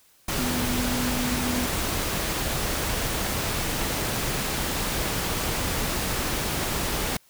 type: tone in noise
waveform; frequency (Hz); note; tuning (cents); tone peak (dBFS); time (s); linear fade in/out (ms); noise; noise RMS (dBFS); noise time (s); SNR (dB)
sine; 246.9; B3; 0; -27; 0.39-1.66; 5; pink; -27; 0.28-7.17; -3
effects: white hiss -59 dBFS RMS until 7.29 s